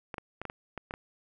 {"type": "clicks", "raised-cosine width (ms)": 0.5, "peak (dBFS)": -22, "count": 8, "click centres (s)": [0.142, 0.182, 0.416, 0.453, 0.499, 0.777, 0.909, 0.939], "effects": []}